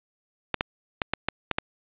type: clicks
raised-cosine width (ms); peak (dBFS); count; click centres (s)
0.3; -7; 7; 0.543 / 0.609 / 1.018 / 1.136 / 1.286 / 1.513 / 1.585
effects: resampled to 8000 Hz + 8-bit